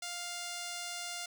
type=tone; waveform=5% pulse; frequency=701 Hz; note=F5; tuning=6 cents sharp; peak=-27 dBFS; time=0.02-1.26 s; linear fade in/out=5 ms; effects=none